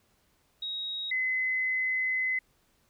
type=tone pair in turn; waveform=sine; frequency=3790 / 2035 Hz; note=A#7 / C7; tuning=+28 / -49 cents; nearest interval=major seventh; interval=1077 cents; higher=first; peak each=-32 / -26 dBFS; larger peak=second; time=0.62-1.11 / 1.11-2.39 s; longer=second; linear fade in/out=5 ms; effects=pink hiss -69 dBFS RMS until 2.89 s